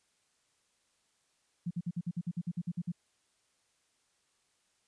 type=tone bursts; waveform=sine; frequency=172.8 Hz; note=F3; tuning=18 cents flat; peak=-31 dBFS; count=13; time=1.66-2.92 s; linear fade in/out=10 ms; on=48 ms; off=53 ms; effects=white hiss -74 dBFS RMS until 4.87 s + resampled to 22050 Hz